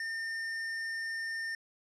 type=tone with tanh clipping; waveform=sine; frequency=1812 Hz; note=A#6; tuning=50 cents flat; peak=-36 dBFS; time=0-1.55 s; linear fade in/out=2 ms; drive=13 dB; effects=low-pass 9000 Hz 12 dB/octave